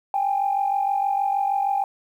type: tone pair together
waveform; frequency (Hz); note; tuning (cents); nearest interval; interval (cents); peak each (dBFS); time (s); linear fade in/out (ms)
sine; 791 / 837.4; G5 / G#5; +15 / +14; minor second; 99; -20 / -25; 0.14-1.84; 2
effects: tanh soft clip ceiling -13 dBFS + 9-bit